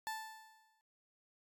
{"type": "tone with exponential decay", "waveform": "30% pulse", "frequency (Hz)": 880, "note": "A5", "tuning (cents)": 0, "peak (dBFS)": -34, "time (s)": [0.07, 0.81], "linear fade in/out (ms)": 0, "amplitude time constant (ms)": 160, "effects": ["MP3 96 kbps"]}